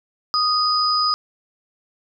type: tone pair together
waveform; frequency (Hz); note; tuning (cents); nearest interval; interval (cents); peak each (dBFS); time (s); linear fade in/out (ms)
sine; 1244.5 / 4978; D#6 / D#8; 0 / 0; 2 octaves; 2400; -19; 0.34-1.14; 0
effects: none